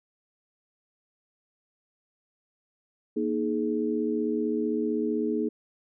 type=tone cluster; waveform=sine; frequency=235.6 / 311.3 / 422 Hz; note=A#3 / D#4 / G#4; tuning=+19 / +1 / +28 cents; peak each=-29 dBFS; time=3.16-5.49 s; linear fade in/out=10 ms; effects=none